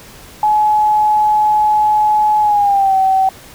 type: tone with pitch glide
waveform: sine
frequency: 849 to 765.2 Hz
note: G#5 to G5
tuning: +38 to -42 cents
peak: -9 dBFS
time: 0.43-3.29 s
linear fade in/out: 2 ms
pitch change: -180 cents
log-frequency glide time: 2.41-2.96 s
effects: pink hiss -38 dBFS RMS until 3.54 s